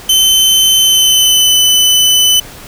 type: tone with pitch glide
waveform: sawtooth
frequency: 3068 to 3010 Hz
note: G7 to F#7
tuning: -38 to +29 cents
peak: -3 dBFS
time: 0.09-2.4 s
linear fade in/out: 5 ms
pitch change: -33 cents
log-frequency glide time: 0.8-1.58 s
effects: pink hiss -32 dBFS RMS until 2.67 s